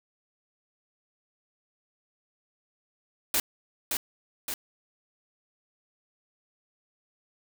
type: noise with echo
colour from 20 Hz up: white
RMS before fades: -25 dBFS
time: 3.34-3.4 s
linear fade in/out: 2 ms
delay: 570 ms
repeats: 2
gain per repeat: -4 dB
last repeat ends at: 4.54 s
effects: none